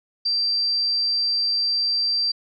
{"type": "tone", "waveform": "sine", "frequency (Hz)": 4699, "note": "D8", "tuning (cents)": 0, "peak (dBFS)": -19, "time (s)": [0.25, 2.32], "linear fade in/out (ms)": 10, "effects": []}